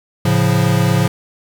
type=chord; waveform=square; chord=A augmented; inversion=none; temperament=equal; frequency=110 / 138.59 / 174.61 Hz; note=A2 / C#3 / E#3; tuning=0 / 0 / 0 cents; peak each=-17 dBFS; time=0.25-1.08 s; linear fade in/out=5 ms; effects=7-bit